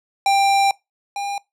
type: tone pair in turn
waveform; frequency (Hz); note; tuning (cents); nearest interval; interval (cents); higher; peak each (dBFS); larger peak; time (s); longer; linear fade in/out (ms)
square; 791 / 803.9; G5 / G5; +15 / +43; unison; 28; second; -14 / -24; first; 0.26-0.71 / 1.16-1.38; first; 2
effects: noise-tail reverb RT60 0.2 s tail -23 dB re dry + low-pass 9000 Hz 12 dB/octave